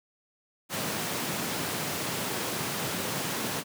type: high-pass noise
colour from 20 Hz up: pink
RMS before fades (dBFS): -32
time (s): 0.69-3.64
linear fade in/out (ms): 50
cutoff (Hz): 120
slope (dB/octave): 24
effects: none